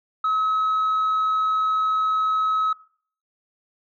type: tone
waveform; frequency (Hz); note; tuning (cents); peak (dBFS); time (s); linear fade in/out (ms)
sine; 1283; E6; -47; -17; 0.24-2.73; 5
effects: noise-tail reverb RT60 0.5 s tail -20 dB re dry + tanh soft clip ceiling -17 dBFS